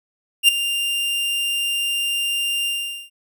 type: tone with ADSR envelope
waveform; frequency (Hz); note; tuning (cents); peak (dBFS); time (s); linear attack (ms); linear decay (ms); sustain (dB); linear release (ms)
45% pulse; 2794; F7; 0; -7; 0.43-3.1; 54; 8; -13; 440
effects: none